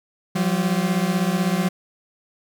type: beating tone pair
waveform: 40% pulse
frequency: 174.61 / 190.61 Hz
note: F3 / G3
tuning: 0 / -48 cents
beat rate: 16 Hz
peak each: -21 dBFS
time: 0.35-1.69 s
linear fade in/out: 10 ms
effects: none